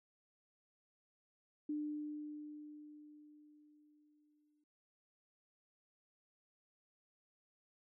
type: tone with exponential decay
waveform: sine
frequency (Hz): 299.2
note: D4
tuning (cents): +32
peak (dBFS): -36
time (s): 1.69-4.64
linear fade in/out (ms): 5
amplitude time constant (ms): 640
effects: none